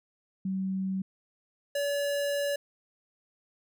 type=tone pair in turn; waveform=sine / square; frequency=190.4 / 570.6 Hz; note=F#3 / C#5; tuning=+50 / +50 cents; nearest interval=octave + perfect fifth; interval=1900 cents; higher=second; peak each=-28 dBFS; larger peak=neither; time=0.45-1.02 / 1.75-2.56 s; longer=second; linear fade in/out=5 ms; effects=none